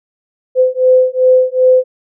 sine beating tone pair, 510 / 512.6 Hz, C5 / C5, -44 / -36 cents, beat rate 2.6 Hz, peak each -10 dBFS, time 0.55-1.84 s, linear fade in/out 50 ms, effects none

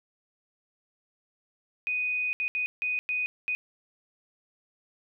sine tone bursts at uneven times, 2489 Hz, D#7, in tune, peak -26 dBFS, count 6, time 1.87-2.33 / 2.4-2.48 / 2.55-2.66 / 2.82-2.99 / 3.09-3.26 / 3.48-3.55 s, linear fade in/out 0 ms, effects none

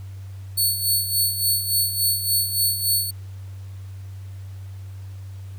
5% pulse tone with tremolo, 4435 Hz, C#8, in tune, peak -10 dBFS, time 0.57-3.11 s, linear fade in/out 10 ms, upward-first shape sine, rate 3.5 Hz, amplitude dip 65%, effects added 96 Hz sine -33 dBFS peak until 5.58 s + pink hiss -54 dBFS RMS until 5.58 s

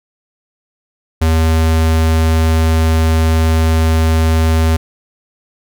square tone, 80.5 Hz, E2, 41 cents flat, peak -10 dBFS, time 1.21-4.77 s, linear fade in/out 10 ms, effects none

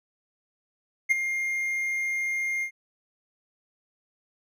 triangle tone with ADSR envelope, 2119 Hz, C7, 21 cents sharp, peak -14 dBFS, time 1.09-2.71 s, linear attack 24 ms, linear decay 17 ms, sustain -10 dB, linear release 85 ms, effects none

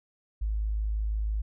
sine tone, 53 Hz, G#1, 36 cents sharp, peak -26 dBFS, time 0.41-1.42 s, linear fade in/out 10 ms, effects none

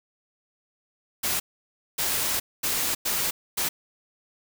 white noise bursts at uneven times, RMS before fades -26 dBFS, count 5, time 1.23-1.4 / 1.98-2.4 / 2.63-2.95 / 3.05-3.31 / 3.57-3.69 s, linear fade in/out 10 ms, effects none

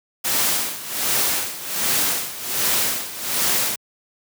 white noise with tremolo, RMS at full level -19 dBFS, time 0.24-3.76 s, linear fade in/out 10 ms, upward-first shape sine, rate 1.3 Hz, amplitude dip 80%, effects high-pass 100 Hz 12 dB/octave

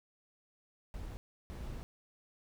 brown noise bursts at uneven times, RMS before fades -43 dBFS, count 2, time 0.94-1.17 / 1.5-1.83 s, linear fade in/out 0 ms, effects none

